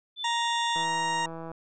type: tone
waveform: sine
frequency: 3520 Hz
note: A7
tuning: in tune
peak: -32 dBFS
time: 0.16-0.86 s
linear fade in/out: 50 ms
type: harmonic tone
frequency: 936 Hz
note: A#5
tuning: 7 cents sharp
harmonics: 1 / 2 / 3 / 4 / 6 / 7 / 8 / 9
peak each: -27 / -33 / -37 / -39 / -43 / -44 / -45 / -46 dBFS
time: 0.24-1.26 s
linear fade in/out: 5 ms
type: click train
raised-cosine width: 1 ms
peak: -26 dBFS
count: 125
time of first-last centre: 0.76-1.516 s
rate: 164 Hz
effects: none